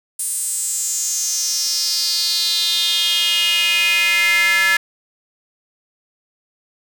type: tone with high-pass filter sweep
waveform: square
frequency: 190.7 Hz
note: G3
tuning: 47 cents flat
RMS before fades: -18 dBFS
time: 0.19-4.77 s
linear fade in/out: 5 ms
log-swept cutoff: 9200 to 1800 Hz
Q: 5.3
effects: none